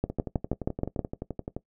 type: two click trains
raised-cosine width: 2 ms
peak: -12 / -19 dBFS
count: 7 / 18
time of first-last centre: 0.04-0.992 / 0.1-1.566 s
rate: 6.3 / 11.6 Hz
effects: noise-tail reverb RT60 0.1 s tail -18 dB re dry